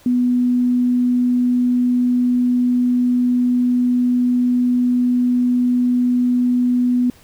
sine tone, 246.9 Hz, B3, in tune, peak -13 dBFS, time 0.06-7.1 s, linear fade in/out 2 ms, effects pink hiss -49 dBFS RMS until 7.23 s

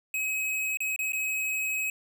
square tone with dropouts, 2548 Hz, D#7, 41 cents sharp, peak -28 dBFS, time 0.14-1.9 s, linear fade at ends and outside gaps 2 ms, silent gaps 0.772-0.804 / 0.962-0.99 / 1.122-1.132 s, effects none

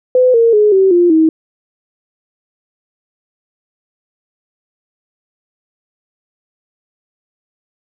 sine tone with pitch steps, 506 / 461.3 / 420.6 / 383.5 / 349.6 / 318.8 Hz, B4 / A#4 / G#4 / G4 / F4 / D#4, +42 / -18 / +22 / -38 / +2 / +42 cents, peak -6 dBFS, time 0.15-1.29 s, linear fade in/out 2 ms, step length 190 ms, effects none

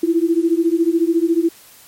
sine beating tone pair, 327.1 / 341.1 Hz, E4 / F4, -13 / -41 cents, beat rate 14 Hz, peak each -16 dBFS, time 0.03-1.49 s, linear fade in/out 5 ms, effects white hiss -45 dBFS RMS until 1.87 s + MP3 64 kbps

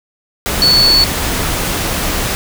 sine tone in noise, 4435 Hz, C#8, in tune, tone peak -7 dBFS, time 0.62-1.04 s, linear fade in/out 0 ms, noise pink, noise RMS -17 dBFS, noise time 0.46-2.35 s, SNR +7 dB, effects none

